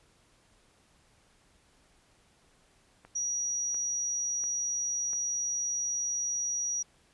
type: click train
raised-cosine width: 0.5 ms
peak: -35 dBFS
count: 4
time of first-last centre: 3.05-5.133 s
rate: 1.44 Hz
type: tone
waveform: sine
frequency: 5780 Hz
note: F#8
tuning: 41 cents flat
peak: -29 dBFS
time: 3.15-6.83 s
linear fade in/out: 10 ms
effects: pink hiss -65 dBFS RMS until 7.13 s + resampled to 24000 Hz